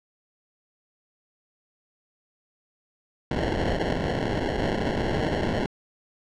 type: noise with sample-and-hold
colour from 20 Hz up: white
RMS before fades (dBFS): -26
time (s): 3.31-5.66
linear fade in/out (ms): 2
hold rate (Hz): 1225
effects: low-pass 4000 Hz 12 dB/octave